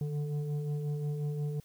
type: tone with frequency modulation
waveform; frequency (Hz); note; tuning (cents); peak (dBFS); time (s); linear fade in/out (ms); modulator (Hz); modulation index
sine; 148.8; D3; +23; -30; 0.01-1.6; 2; 292; 0.56
effects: tanh soft clip ceiling -26 dBFS + white hiss -64 dBFS RMS until 1.64 s